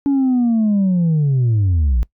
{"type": "linear sweep", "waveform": "sine", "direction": "down", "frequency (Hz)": [284, 53], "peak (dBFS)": -10, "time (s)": [0.06, 2.03], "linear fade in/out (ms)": 0, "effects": ["noise-tail reverb RT60 0.1 s tail -23 dB re dry", "tanh soft clip ceiling -11 dBFS"]}